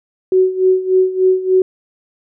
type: tone with tremolo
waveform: sine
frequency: 373.5 Hz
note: F#4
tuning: 16 cents sharp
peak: -7 dBFS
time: 0.32-1.62 s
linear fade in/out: 2 ms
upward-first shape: sine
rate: 3.4 Hz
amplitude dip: 80%
effects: none